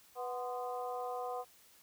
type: harmonic tone with a mistuned harmonic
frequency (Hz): 246.9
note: B3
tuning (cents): 0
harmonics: 2 / 3 / 4 / 5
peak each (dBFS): -41 / -40 / -45 / -48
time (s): 0.15-1.45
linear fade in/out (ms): 50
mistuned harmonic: 4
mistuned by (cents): +76
effects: white hiss -63 dBFS RMS until 1.82 s